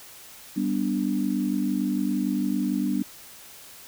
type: chord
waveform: sine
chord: G major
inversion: none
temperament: equal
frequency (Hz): 196 / 246.9 / 293.7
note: G3 / B3 / D4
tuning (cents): 0 / 0 / 0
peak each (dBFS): -27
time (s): 0.56-3.03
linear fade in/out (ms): 10
effects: white hiss -46 dBFS RMS until 3.87 s